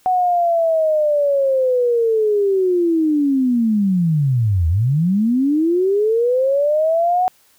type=linear two-way sweep; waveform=sine; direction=down then up; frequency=744 to 77.78 to 744 Hz; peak=-13 dBFS; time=0.06-7.28 s; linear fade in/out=0 ms; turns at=4.68 s; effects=white hiss -55 dBFS RMS until 7.58 s